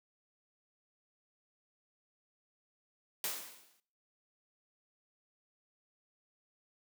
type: noise with exponential decay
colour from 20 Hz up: white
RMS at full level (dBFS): -34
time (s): 3.24-3.8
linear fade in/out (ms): 1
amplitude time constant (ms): 120
effects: noise-tail reverb RT60 0.5 s tail -19 dB re dry + high-pass 200 Hz 12 dB/octave